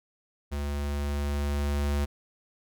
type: tone with level ramp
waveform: square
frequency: 72 Hz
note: D2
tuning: 34 cents flat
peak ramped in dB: -30 to -25 dBFS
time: 0.51-2.06 s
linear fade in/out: 20 ms
effects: none